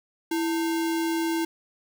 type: tone with sample-and-hold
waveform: sine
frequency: 329.6 Hz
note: E4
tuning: in tune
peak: -23 dBFS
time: 0.31-1.45 s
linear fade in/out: 5 ms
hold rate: 1225 Hz
effects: none